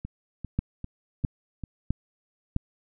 two click trains, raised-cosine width 5 ms, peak -12 / -22 dBFS, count 4 / 5, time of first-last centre 0.59-2.564 / 0.05-1.637 s, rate 1.52 / 2.52 Hz, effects none

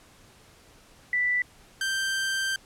sine / sawtooth tone pair in turn, 1975.5 / 1568 Hz, B6 / G6, 0 / 0 cents, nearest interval major third, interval 400 cents, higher first, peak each -22 dBFS, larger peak neither, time 1.13-1.42 / 1.81-2.56 s, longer second, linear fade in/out 2 ms, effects pink hiss -55 dBFS RMS until 2.65 s + low-pass 11000 Hz 12 dB/octave

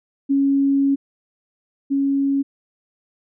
sine tone pair in turn, 276.5 / 276.5 Hz, C#4 / C#4, -4 / -4 cents, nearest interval unison, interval 0 cents, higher neither, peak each -14 / -16 dBFS, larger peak first, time 0.29-0.96 / 1.9-2.43 s, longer first, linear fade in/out 20 ms, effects none

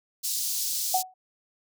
pink high-pass noise, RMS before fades -29 dBFS, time 0.23-1.03 s, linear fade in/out 20 ms, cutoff 4600 Hz, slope 24 dB/octave
sine tone with exponential decay, 745 Hz, F#5, 12 cents sharp, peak -18 dBFS, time 0.94-1.14 s, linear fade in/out 5 ms, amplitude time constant 43 ms
effects none

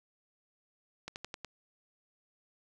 slowing click train, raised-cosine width 0.2 ms, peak -23 dBFS, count 5, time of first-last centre 1.08-1.447 s, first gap 79 ms, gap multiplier 1.1, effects none

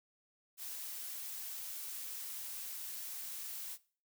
blue noise, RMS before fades -44 dBFS, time 0.57-3.78 s, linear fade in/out 50 ms, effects noise-tail reverb RT60 0.4 s tail -19 dB re dry

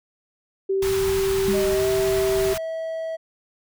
sine tone, 387.2 Hz, G4, 21 cents flat, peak -19 dBFS, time 0.69-2.54 s, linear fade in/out 10 ms
pink band-stop noise, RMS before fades -30 dBFS, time 0.82-2.58 s, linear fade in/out 5 ms, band 200 to 750 Hz, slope 96 dB/octave
sine tone with exponential decay, 200.5 Hz, G3, 39 cents sharp, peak -20 dBFS, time 1.48-1.94 s, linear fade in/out 2 ms, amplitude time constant 99 ms
triangle tone with pitch glide, 616 to 648.9 Hz, D#5 to E5, -17 to -27 cents, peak -24 dBFS, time 1.53-3.17 s, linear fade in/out 20 ms, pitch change +90 cents, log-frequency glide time 1.7-1.9 s
effects none

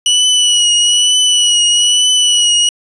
sawtooth tone with vibrato, 2941 Hz, F#7, 11 cents flat, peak -5 dBFS, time 0.06-2.69 s, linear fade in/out 2 ms, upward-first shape triangle, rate 1.1 Hz, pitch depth 39 cents each way, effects resampled to 22050 Hz

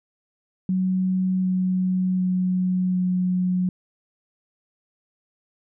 sine tone with pitch steps, 186.1 / 184.81 / 183.54 / 182.27 Hz, F#3 / F#3 / F#3 / F#3, +10 / -2 / -14 / -26 cents, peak -19 dBFS, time 0.69-3.69 s, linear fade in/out 2 ms, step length 750 ms, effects none

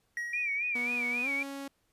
triangle tone with exponential decay, 1900 Hz, A#6, 33 cents sharp, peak -29 dBFS, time 0.17-1.09 s, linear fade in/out 1 ms, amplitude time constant 200 ms
sine tone with vibrato, 2349 Hz, D7, in tune, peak -29 dBFS, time 0.33-1.43 s, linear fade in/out 5 ms, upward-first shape sine, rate 3.7 Hz, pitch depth 98 cents each way
sawtooth tone with pitch glide, 242.2 to 276.6 Hz, B3 to C#4, -34 to -4 cents, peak -34 dBFS, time 0.75-1.68 s, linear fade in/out 5 ms, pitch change +230 cents, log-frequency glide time 1.21-1.28 s
effects pink hiss -74 dBFS RMS until 1.92 s + resampled to 32000 Hz

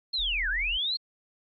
sine linear two-way sweep, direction down then up, 4297 to 1452 to 4297 Hz, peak -26 dBFS, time 0.13-0.97 s, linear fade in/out 10 ms, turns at 0.49 s
sine tone, 41.2 Hz, E1, in tune, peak -34 dBFS, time 0.18-0.78 s, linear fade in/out 20 ms
effects AAC 32 kbps

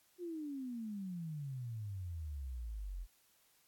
sine exponential sweep, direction down, 363.4 to 42 Hz, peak -40 dBFS, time 0.18-3.07 s, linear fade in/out 50 ms, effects white hiss -71 dBFS RMS until 3.67 s + AAC 64 kbps

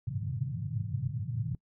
pink band-pass noise, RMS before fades -34 dBFS, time 0.07-1.55 s, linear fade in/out 2 ms, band 100 to 150 Hz, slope 48 dB/octave, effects noise-tail reverb RT60 0.1 s tail -22 dB re dry

